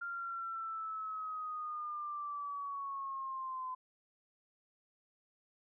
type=linear sweep; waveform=sine; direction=down; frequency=1396.9 to 1019 Hz; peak=-38 dBFS; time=0.01-3.75 s; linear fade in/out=10 ms; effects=none